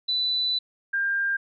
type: tone pair in turn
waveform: sine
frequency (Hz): 3984 / 1598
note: B7 / G6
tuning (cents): +14 / +33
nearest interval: octave + major third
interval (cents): 1581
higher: first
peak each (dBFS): -22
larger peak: neither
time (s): 0.08-0.59 / 0.93-1.37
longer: first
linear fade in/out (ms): 10
effects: none